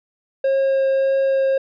triangle tone with vibrato, 539 Hz, C#5, 49 cents flat, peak -13 dBFS, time 0.44-1.58 s, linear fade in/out 5 ms, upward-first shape triangle, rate 1.7 Hz, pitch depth 8 cents each way, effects resampled to 11025 Hz

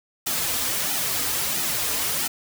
white noise with flanger, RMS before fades -25 dBFS, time 0.26-2.28 s, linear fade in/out 10 ms, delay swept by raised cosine 1.8 to 5.5 ms, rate 1.5 Hz, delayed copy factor -0.8, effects none

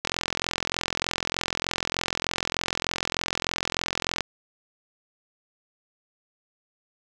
click train, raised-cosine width 0.2 ms, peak -7 dBFS, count 181, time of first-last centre 0.05-4.207 s, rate 43.3 Hz, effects none

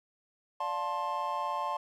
triangle chord, D minor seventh, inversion none, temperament just, 587.3 / 704.8 / 881 / 1057.2 Hz, D5 / F5 / A5 / C6, 0 / +16 / +2 / +18 cents, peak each -38 / -38 / -33 / -32 dBFS, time 0.6-1.77 s, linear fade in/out 5 ms, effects none

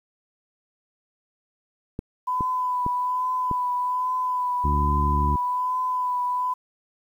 clicks, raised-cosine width 3 ms, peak -16 dBFS, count 4, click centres 1.991 / 2.408 / 2.864 / 3.513 s
sine tone with vibrato, 1000 Hz, B5, 21 cents sharp, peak -22 dBFS, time 2.27-6.54 s, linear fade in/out 10 ms, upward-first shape triangle, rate 1.2 Hz, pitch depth 25 cents each way
harmonic tone, 72.6 Hz, D2, 19 cents flat, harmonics 1 / 2 / 3 / 4 / 5, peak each -22 / -28 / -32 / -34 / -36 dBFS, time 4.64-5.36 s, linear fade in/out 5 ms
effects 9-bit

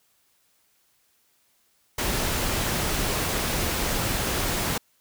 pink noise, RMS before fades -26 dBFS, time 1.98-4.78 s, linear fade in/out 5 ms, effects white hiss -66 dBFS RMS until 5 s

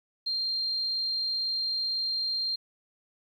sine tone, 4186 Hz, C8, in tune, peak -27 dBFS, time 0.26-2.56 s, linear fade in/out 10 ms, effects 10-bit

